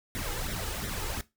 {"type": "noise with flanger", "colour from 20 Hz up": "pink", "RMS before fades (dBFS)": -34, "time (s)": [0.15, 1.21], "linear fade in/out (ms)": 0, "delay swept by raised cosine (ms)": [0.52, 2.42], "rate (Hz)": 2.8, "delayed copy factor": 0.65, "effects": ["noise-tail reverb RT60 0.2 s tail -17 dB re dry"]}